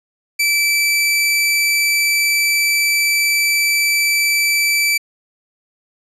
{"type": "tone", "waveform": "sawtooth", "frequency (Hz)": 2321, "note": "D7", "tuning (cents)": -21, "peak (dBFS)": -10, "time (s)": [0.39, 4.98], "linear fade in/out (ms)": 10, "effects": ["resampled to 32000 Hz"]}